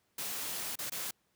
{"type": "noise with dropouts", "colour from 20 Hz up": "white", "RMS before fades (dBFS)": -38, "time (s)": [0.18, 1.11], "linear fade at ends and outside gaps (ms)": 5, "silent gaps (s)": [[0.756, 0.788], [0.898, 0.919]], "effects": ["pink hiss -75 dBFS RMS until 1.35 s", "high-pass 100 Hz 12 dB/octave"]}